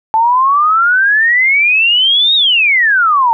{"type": "exponential two-way sweep", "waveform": "sine", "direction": "up then down", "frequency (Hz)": [872, 3805, 893], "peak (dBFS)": -7, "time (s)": [0.14, 3.33], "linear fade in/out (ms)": 0, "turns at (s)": 2.35, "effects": []}